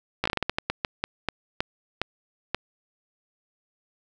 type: slowing click train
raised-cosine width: 0.3 ms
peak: -8 dBFS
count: 16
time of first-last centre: 0.24-2.546 s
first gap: 15 ms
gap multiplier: 1.29
effects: none